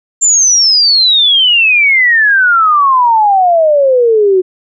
sine exponential sweep, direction down, 7340 to 362.6 Hz, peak -5 dBFS, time 0.21-4.42 s, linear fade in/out 20 ms, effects none

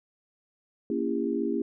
sine chord, A# diminished seventh, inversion none, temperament just, 233.1 / 279.7 / 335.6 / 402.8 Hz, A#3 / C#4 / E4 / G4, 0 / +16 / +31 / +47 cents, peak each -31 dBFS, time 0.9-1.62 s, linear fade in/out 2 ms, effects none

